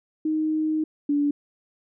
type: tone pair in turn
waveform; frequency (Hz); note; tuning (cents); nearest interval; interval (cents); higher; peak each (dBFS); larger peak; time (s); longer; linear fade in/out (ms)
sine; 311.5 / 289.2; D#4 / D4; +2 / -27; minor second; 129; first; -21 / -19; second; 0.25-0.84 / 1.09-1.31; first; 5
effects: none